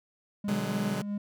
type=tone with tremolo; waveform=triangle; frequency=204.3 Hz; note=G#3; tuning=28 cents flat; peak=-27 dBFS; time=0.44-1.18 s; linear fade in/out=5 ms; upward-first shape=sine; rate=4.6 Hz; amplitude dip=45%
type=chord; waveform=sawtooth; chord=G# half-diminished seventh; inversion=first; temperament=just; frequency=124.59 / 149.51 / 186.89 / 207.7 Hz; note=B2 / D3 / F#3 / G#3; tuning=+16 / +31 / +18 / 0 cents; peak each=-34 / -33 / -30 / -31 dBFS; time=0.48-1.02 s; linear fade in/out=5 ms
effects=none